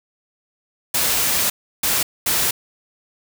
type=noise bursts at uneven times; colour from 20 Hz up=white; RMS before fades=-19 dBFS; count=3; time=0.94-1.5 / 1.83-2.03 / 2.26-2.51 s; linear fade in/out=5 ms; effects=none